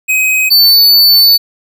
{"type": "tone pair in turn", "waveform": "square", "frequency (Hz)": [2526, 4501], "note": ["D#7", "C#8"], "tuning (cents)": [26, 26], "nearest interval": "minor seventh", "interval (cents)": 1000, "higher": "second", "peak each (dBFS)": [-9, -4], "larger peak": "second", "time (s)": [[0.08, 0.5], [0.5, 1.38]], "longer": "second", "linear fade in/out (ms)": 20, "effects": []}